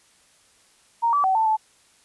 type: tone with pitch steps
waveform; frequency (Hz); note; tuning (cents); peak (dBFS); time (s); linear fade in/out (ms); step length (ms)
sine; 930 / 1153 / 761 / 886 / 871; A#5 / D6 / F#5 / A5 / A5; -4 / -32 / +48 / +12 / -18; -17; 1.02-1.57; 20; 110
effects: white hiss -58 dBFS RMS until 2.04 s + resampled to 24000 Hz